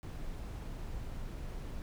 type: noise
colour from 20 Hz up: brown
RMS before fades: -41 dBFS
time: 0.03-1.82 s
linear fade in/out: 0 ms
effects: none